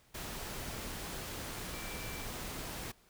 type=tone in noise; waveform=sine; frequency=2337 Hz; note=D7; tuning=9 cents flat; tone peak=-49 dBFS; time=1.73-2.25 s; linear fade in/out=10 ms; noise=pink; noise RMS=-42 dBFS; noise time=0.14-2.92 s; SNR=-10 dB; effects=pink hiss -66 dBFS RMS until 3.09 s